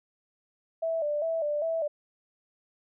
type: tone with vibrato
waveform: sine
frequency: 622.3 Hz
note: D#5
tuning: in tune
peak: -26 dBFS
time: 0.82-1.88 s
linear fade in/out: 10 ms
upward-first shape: square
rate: 2.5 Hz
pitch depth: 89 cents each way
effects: none